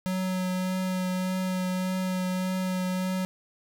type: tone with vibrato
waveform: square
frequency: 185 Hz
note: F#3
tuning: in tune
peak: -27 dBFS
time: 0.06-3.25 s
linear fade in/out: 0 ms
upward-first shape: triangle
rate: 1.7 Hz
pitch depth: 14 cents each way
effects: none